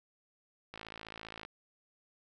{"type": "click train", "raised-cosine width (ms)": 0.3, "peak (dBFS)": -28, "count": 40, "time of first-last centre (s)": [0.74, 1.45], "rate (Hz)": 54.9, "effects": []}